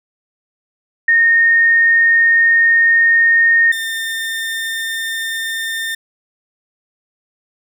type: tone pair in turn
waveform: sine / 30% pulse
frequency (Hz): 1842 / 1807.2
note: A#6 / A6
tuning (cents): -21 / +46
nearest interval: unison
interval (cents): 33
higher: first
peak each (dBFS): -8 / -17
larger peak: first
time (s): 1.08-3.72 / 3.72-5.95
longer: first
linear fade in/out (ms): 5
effects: none